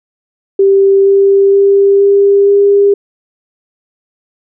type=tone with pitch steps; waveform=sine; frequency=392 / 394.5 / 397 / 399.5 / 402.1 Hz; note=G4 / G4 / G4 / G4 / G4; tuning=0 / +11 / +22 / +33 / +44 cents; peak=-4 dBFS; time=0.59-2.94 s; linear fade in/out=5 ms; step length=470 ms; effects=none